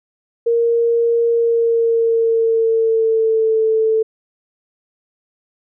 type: tone with pitch glide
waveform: sine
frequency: 466.2 to 441.6 Hz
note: A#4 to A4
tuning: 0 to +6 cents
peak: -12 dBFS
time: 0.46-4.03 s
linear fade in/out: 10 ms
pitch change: -94 cents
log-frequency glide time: 1.29-3.61 s
effects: none